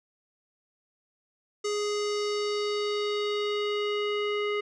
square tone with low-pass filter sweep, 415.3 Hz, G#4, in tune, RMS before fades -29 dBFS, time 1.64-4.61 s, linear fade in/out 10 ms, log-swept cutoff 6400 to 2500 Hz, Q 2.6, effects none

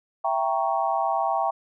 sine chord, E diminished seventh, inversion none, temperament equal with one note detuned, 664.2 / 784 / 932.3 / 1108.7 Hz, E5 / G5 / Bb5 / Db6, +13 / 0 / 0 / 0 cents, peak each -27 / -25 / -28 / -29 dBFS, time 0.24-1.51 s, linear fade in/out 10 ms, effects none

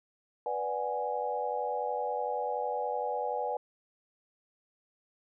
sine chord, G# half-diminished seventh, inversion first, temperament equal, 493.9 / 587.3 / 740 / 830.6 Hz, B4 / D5 / F#5 / G#5, 0 / 0 / 0 / 0 cents, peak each -35 / -37 / -37 / -34 dBFS, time 0.46-3.57 s, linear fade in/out 2 ms, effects none

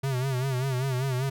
square tone with vibrato, 130.81 Hz, C3, in tune, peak -26 dBFS, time 0.03-1.3 s, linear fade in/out 10 ms, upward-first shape sine, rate 5.1 Hz, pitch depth 90 cents each way, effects none

